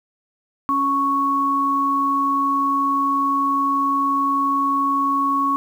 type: tone pair together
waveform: sine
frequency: 277.2 / 1108.7 Hz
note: C#4 / C#6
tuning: 0 / 0 cents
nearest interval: 2 octaves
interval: 2400 cents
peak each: -24 / -17 dBFS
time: 0.69-5.56 s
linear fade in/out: 0 ms
effects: 8-bit